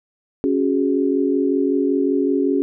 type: chord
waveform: sine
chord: C# suspended fourth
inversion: none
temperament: equal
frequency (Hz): 277.2 / 370 / 415.3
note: C#4 / F#4 / G#4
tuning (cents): 0 / 0 / 0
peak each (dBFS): -18 / -21 / -22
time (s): 0.44-2.62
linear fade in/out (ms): 0
effects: none